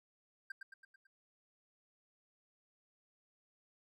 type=tone with echo; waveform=triangle; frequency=1576 Hz; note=G6; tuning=9 cents sharp; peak=-39 dBFS; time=0.5-0.52 s; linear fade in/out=5 ms; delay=110 ms; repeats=5; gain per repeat=-5 dB; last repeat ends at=1.07 s; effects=none